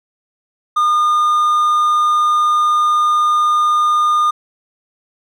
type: tone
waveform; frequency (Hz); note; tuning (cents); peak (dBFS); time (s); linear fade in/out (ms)
triangle; 1216; D#6; -40; -9; 0.76-4.31; 10
effects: none